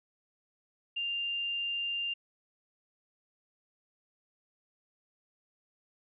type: tone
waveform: sine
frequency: 2794 Hz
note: F7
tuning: in tune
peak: -31 dBFS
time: 0.96-2.14 s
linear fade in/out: 10 ms
effects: none